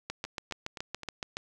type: two click trains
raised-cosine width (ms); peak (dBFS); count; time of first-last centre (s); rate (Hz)
0.2; -23 / -17; 4 / 10; 0.25-1.033 / 0.1-1.369; 3.83 / 7.09
effects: none